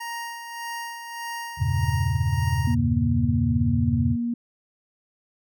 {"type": "tone with tremolo", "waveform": "25% pulse", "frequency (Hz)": 935, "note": "A#5", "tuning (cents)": 5, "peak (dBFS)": -26, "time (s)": [0, 2.75], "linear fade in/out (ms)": 10, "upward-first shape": "sine", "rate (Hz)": 1.7, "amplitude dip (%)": 50}
{"type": "chord", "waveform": "sine", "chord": "E diminished seventh", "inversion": "none", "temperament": "equal", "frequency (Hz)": [82.41, 98, 116.54, 138.59], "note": ["E2", "G2", "Bb2", "Db3"], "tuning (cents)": [0, 0, 0, 0], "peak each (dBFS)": -26, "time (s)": [1.57, 4.17], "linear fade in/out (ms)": 50}
{"type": "tone", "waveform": "sine", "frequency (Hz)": 236.6, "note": "A#3", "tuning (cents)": 26, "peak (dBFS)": -23, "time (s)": [2.67, 4.34], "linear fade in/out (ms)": 5}
{"effects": []}